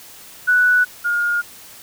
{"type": "tone pair in turn", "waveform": "sine", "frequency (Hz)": [1480, 1423.1], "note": ["F#6", "F6"], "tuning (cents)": [0, 32], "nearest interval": "minor second", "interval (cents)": 68, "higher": "first", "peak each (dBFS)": [-11, -16], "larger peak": "first", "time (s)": [[0.47, 0.85], [1.04, 1.42]], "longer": "neither", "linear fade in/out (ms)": 20, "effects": ["white hiss -41 dBFS RMS until 1.82 s"]}